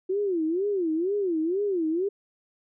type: tone with vibrato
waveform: sine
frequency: 360 Hz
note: F#4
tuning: 47 cents flat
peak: -23 dBFS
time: 0.09-2.09 s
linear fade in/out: 10 ms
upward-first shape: sine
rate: 2.1 Hz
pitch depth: 240 cents each way
effects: none